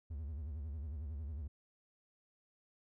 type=tone with vibrato; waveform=triangle; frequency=74.7 Hz; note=D2; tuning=30 cents sharp; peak=-38 dBFS; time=0.1-1.48 s; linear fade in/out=10 ms; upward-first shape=sine; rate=11 Hz; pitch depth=180 cents each way; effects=none

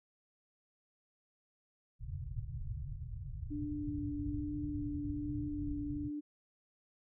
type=low-pass noise; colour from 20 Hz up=white; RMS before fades=-42 dBFS; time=1.99-6.11 s; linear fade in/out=50 ms; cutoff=140 Hz; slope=96 dB/octave
type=tone with vibrato; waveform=sine; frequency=293.7 Hz; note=D4; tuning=in tune; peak=-37 dBFS; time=3.5-6.21 s; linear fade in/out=20 ms; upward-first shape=sine; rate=1.2 Hz; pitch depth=12 cents each way
effects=none

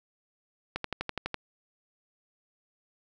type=click train; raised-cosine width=0.3 ms; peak=-15 dBFS; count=8; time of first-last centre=0.76-1.343 s; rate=12 Hz; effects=none

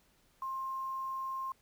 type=tone with quantisation; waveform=sine; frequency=1060 Hz; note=C6; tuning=22 cents sharp; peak=-35 dBFS; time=0.42-1.52 s; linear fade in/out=2 ms; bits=10; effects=pink hiss -69 dBFS RMS until 1.61 s

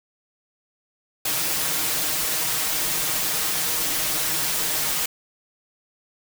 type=noise with comb filter; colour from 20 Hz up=white; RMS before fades=-24 dBFS; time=1.25-5.06 s; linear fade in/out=5 ms; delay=6.4 ms; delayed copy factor=+0.9; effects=none

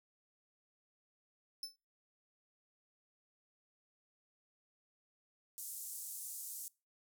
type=tone with exponential decay; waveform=40% pulse; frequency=5274 Hz; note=E8; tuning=in tune; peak=-36 dBFS; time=1.63-1.76 s; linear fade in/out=2 ms; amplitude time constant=28 ms
type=band-pass noise; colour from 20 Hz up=pink; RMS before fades=-46 dBFS; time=5.58-6.68 s; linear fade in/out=0 ms; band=7400 to 16000 Hz; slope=24 dB/octave
effects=noise-tail reverb RT60 0.3 s tail -24 dB re dry

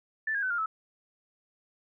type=tone with pitch steps; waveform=sine; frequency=1760 / 1632.7 / 1514.6 / 1405 / 1303.4 Hz; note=A6 / G#6 / F#6 / F6 / E6; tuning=0 / -30 / +40 / +10 / -20 cents; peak=-27 dBFS; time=0.27-0.66 s; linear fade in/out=5 ms; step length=78 ms; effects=none

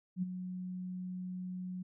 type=tone with ADSR envelope; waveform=sine; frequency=182.8 Hz; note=F#3; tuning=21 cents flat; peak=-29 dBFS; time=0.16-1.83 s; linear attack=64 ms; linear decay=20 ms; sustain=-9 dB; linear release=11 ms; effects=none

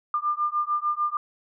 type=beating tone pair; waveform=sine; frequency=1197 / 1203.7 Hz; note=D6 / D6; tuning=+33 / +42 cents; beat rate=6.7 Hz; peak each=-26 / -26 dBFS; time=0.14-1.17 s; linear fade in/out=2 ms; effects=none

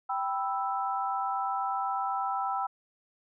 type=chord; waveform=sine; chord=E minor; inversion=first; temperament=equal; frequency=784 / 987.8 / 1318.5 Hz; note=G5 / B5 / E6; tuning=0 / 0 / 0 cents; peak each=-31 / -34 / -33 dBFS; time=0.09-2.67 s; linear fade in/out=10 ms; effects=none

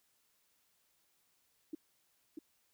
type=tone with echo; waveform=sine; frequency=311.1 Hz; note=D#4; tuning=in tune; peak=-37 dBFS; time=1.73-1.75 s; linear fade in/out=5 ms; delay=640 ms; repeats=1; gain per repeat=-4 dB; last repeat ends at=2.39 s; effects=white hiss -75 dBFS RMS until 2.73 s

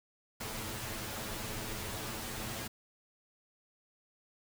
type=noise with comb filter; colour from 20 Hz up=pink; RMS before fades=-40 dBFS; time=0.4-2.68 s; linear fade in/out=10 ms; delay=9.2 ms; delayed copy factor=+0.95; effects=none

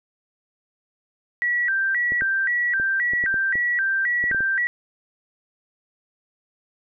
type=tone with vibrato; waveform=sine; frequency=1743 Hz; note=A6; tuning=17 cents flat; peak=-19 dBFS; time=1.42-4.67 s; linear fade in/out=0 ms; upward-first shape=square; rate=1.9 Hz; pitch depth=180 cents each way
type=clicks; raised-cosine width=2 ms; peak=-22 dBFS; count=11; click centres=2.121 / 2.221 / 2.799 / 3.135 / 3.239 / 3.342 / 3.555 / 4.24 / 4.313 / 4.347 / 4.406 s
effects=none

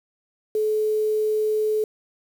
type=tone with quantisation; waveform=sine; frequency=430 Hz; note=A4; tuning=40 cents flat; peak=-19 dBFS; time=0.55-1.84 s; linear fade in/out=2 ms; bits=7; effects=none

